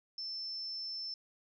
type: tone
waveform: sine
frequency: 5310 Hz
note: E8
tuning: 12 cents sharp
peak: -38 dBFS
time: 0.18-1.14 s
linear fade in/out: 2 ms
effects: none